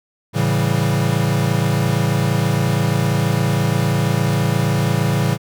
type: chord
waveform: square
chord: A dominant seventh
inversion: none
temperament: equal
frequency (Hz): 110 / 138.59 / 164.81 / 196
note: A2 / C#3 / E3 / G3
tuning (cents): 0 / 0 / 0 / 0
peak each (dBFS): -21 / -20 / -22 / -25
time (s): 0.33-5.38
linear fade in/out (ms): 50
effects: none